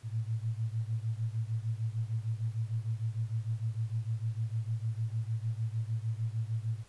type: beating tone pair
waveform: sine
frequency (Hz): 109.7 / 116.3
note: A2 / A#2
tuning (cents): -5 / -4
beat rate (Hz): 6.6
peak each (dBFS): -33 / -35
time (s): 0.03-6.84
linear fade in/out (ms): 50
effects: pink hiss -61 dBFS RMS until 6.88 s + resampled to 24000 Hz